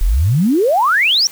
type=exponential sweep; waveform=sine; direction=up; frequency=34.99 to 5840 Hz; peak=-10 dBFS; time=0.01-1.27 s; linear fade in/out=0 ms; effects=white hiss -37 dBFS RMS until 1.31 s